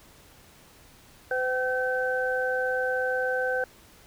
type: tone cluster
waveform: sine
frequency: 510 / 766 / 1537 Hz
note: C5 / G5 / G6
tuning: -44 / -40 / -35 cents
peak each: -27 / -33 / -28 dBFS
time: 1.31-3.64 s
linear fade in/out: 2 ms
effects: pink hiss -54 dBFS RMS until 4.06 s